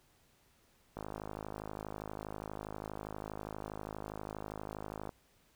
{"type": "click train", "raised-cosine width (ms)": 1, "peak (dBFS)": -27, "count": 217, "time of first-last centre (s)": [0.97, 5.092], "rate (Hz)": 52.4, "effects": ["pink hiss -69 dBFS RMS until 5.55 s"]}